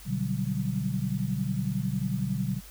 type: chord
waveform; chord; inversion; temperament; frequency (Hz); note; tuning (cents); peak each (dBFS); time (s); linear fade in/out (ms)
sine; G major seventh; first; equal; 123.47 / 146.83 / 185 / 196; B2 / D3 / F#3 / G3; 0 / 0 / 0 / 0; -32; 0.05-2.61; 50
effects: added 50 Hz sine -47 dBFS peak until 2.7 s + white hiss -50 dBFS RMS until 2.7 s